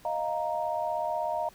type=chord; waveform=sine; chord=Eb suspended second; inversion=none; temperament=equal; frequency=622.3 / 698.5 / 932.3 Hz; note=Eb5 / F5 / Bb5; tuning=0 / 0 / 0 cents; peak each=-32 dBFS; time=0.05-1.49 s; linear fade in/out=2 ms; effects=pink hiss -56 dBFS RMS until 1.54 s